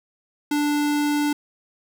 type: tone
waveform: square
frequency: 293.7 Hz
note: D4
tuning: in tune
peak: -20 dBFS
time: 0.51-1.33 s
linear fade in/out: 5 ms
effects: none